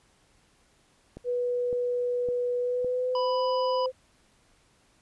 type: click train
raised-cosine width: 2 ms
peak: -27 dBFS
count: 4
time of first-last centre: 1.17-2.846 s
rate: 1.79 Hz
type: tone with pitch glide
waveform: sine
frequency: 490 to 515.3 Hz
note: B4 to C5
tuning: -14 to -27 cents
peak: -25 dBFS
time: 1.24-3.92 s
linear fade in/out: 50 ms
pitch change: +87 cents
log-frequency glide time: 2.59-3.41 s
type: harmonic tone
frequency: 992 Hz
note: B5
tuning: 7 cents sharp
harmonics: 1 / 3 / 5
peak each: -28 / -40 / -40 dBFS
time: 3.15-3.86 s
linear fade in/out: 2 ms
effects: pink hiss -64 dBFS RMS until 5.01 s + resampled to 24000 Hz